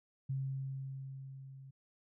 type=tone with level ramp; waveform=sine; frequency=134.6 Hz; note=C3; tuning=49 cents sharp; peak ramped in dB=-33 to -50 dBFS; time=0.29-1.71 s; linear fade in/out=10 ms; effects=none